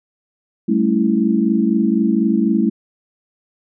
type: chord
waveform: sine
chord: A dominant seventh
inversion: third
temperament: equal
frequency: 196 / 220 / 277.2 / 329.6 Hz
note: G3 / A3 / C#4 / E4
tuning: 0 / 0 / 0 / 0 cents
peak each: -19 / -16 / -22 / -19 dBFS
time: 0.68-2.7 s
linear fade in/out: 10 ms
effects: none